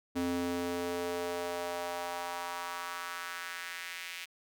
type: tone with high-pass filter sweep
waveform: square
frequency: 87.31 Hz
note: F2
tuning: in tune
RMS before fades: -37 dBFS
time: 0.15-4.26 s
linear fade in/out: 20 ms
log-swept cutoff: 250 to 2400 Hz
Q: 2.1
effects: none